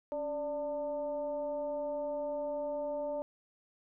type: tone with frequency modulation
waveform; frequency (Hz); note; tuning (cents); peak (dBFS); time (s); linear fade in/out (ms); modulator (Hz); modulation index
sine; 587.3; D5; 0; -33; 0.12-3.22; 0; 307; 0.58
effects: none